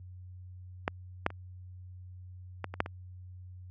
clicks, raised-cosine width 0.5 ms, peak -13 / -10 / -29 / -19 / -25 / -10 / -24 dBFS, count 7, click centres 0.879 / 1.264 / 1.304 / 2.643 / 2.74 / 2.804 / 2.861 s, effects added 91 Hz sine -44 dBFS peak until 3.7 s + high-pass 60 Hz 12 dB/octave

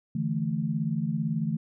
sine chord, D suspended second, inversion none, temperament equal, 146.83 / 164.81 / 220 Hz, D3 / E3 / A3, 0 / 0 / 0 cents, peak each -31 / -29 / -30 dBFS, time 0.15-1.57 s, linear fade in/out 5 ms, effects none

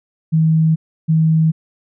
sine tone pair in turn, 159.7 / 159.7 Hz, D#3 / D#3, +45 / +45 cents, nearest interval unison, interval 0 cents, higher neither, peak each -10 dBFS, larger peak neither, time 0.32-0.76 / 1.08-1.52 s, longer neither, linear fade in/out 20 ms, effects none

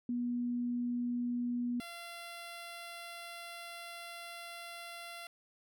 sine / 10% pulse tone pair in turn, 242.5 / 685.9 Hz, B3 / F5, -31 / -31 cents, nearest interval octave + tritone, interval 1800 cents, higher second, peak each -32 / -36 dBFS, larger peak first, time 0.09-1.8 / 1.8-5.27 s, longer second, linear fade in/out 2 ms, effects none

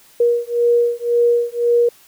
sine beating tone pair, 474.6 / 476.5 Hz, A#4 / A#4, +31 / +38 cents, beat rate 1.9 Hz, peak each -16 dBFS, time 0.2-1.89 s, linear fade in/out 5 ms, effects white hiss -49 dBFS RMS until 2.07 s

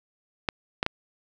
clicks, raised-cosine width 0.3 ms, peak -8 dBFS, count 3, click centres 0.488 / 0.829 / 0.864 s, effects none

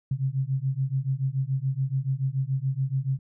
sine beating tone pair, 130.5 / 137.5 Hz, C3 / C#3, -4 / -14 cents, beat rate 7 Hz, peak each -27 / -27 dBFS, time 0.11-3.19 s, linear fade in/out 5 ms, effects none

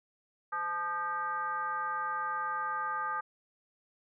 sine tone with frequency modulation, 1218 Hz, D#6, 37 cents flat, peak -31 dBFS, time 0.52-3.21 s, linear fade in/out 10 ms, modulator 352 Hz, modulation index 0.98, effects none

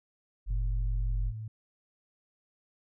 sine tone, 45.32 Hz, F#1, 35 cents flat, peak -27 dBFS, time 0.46-1.33 s, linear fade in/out 50 ms
sine tone with pitch glide, 111.7 to 109.34 Hz, A2 to A2, +27 to -10 cents, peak -36 dBFS, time 0.5-1.48 s, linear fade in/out 5 ms, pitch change -37 cents, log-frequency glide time 1.12-1.24 s
effects none

